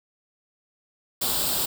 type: noise with comb filter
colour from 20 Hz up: white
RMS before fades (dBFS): -25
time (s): 1.21-1.66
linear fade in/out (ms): 10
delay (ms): 0.24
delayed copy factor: +0.65
effects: none